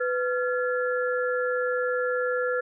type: tone cluster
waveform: sine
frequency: 498.5 / 1380 / 1705 Hz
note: B4 / F6 / G#6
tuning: +16 / -21 / +45 cents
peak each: -25 / -30 / -32 dBFS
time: 0-2.61 s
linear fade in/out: 10 ms
effects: none